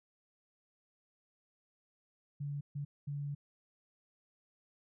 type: tone bursts at uneven times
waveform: sine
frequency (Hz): 143.4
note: D3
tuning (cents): -41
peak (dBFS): -36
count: 3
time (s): 2.4-2.61 / 2.75-2.85 / 3.07-3.35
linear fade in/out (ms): 10
effects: none